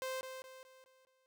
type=tone with echo; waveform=sawtooth; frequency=521 Hz; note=C5; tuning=7 cents flat; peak=-34 dBFS; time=0.02-0.21 s; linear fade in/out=0 ms; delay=210 ms; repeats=5; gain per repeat=-7 dB; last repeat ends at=1.26 s; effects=none